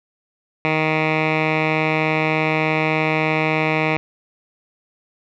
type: tone with low-pass filter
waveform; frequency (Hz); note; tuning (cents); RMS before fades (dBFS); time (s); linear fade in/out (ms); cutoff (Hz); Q
10% pulse; 156.6; D#3; +11; -19; 0.65-3.97; 0; 2400; 3.3
effects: none